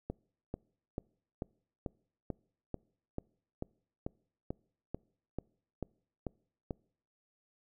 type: click train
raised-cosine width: 2 ms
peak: -23 dBFS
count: 16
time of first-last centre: 0.1-6.708 s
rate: 2.27 Hz
effects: noise-tail reverb RT60 0.6 s tail -26 dB re dry